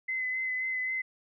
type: tone with vibrato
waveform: sine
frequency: 2036 Hz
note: C7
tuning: 48 cents flat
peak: -29 dBFS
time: 0.08-1.02 s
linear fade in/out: 10 ms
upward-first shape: sine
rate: 3.8 Hz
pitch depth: 20 cents each way
effects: none